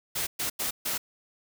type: noise bursts at uneven times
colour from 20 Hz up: white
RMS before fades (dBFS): -30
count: 4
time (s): 0.15-0.27 / 0.39-0.5 / 0.59-0.71 / 0.85-0.98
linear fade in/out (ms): 10
effects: none